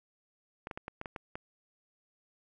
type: clicks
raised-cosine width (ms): 0.5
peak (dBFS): -24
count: 8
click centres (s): 0.671 / 0.712 / 0.775 / 0.881 / 1.014 / 1.058 / 1.162 / 1.355
effects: none